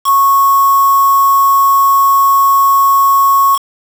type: tone with quantisation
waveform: sine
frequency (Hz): 1100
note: C#6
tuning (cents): -14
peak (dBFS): -6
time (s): 0.04-3.59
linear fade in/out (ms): 50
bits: 3
effects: none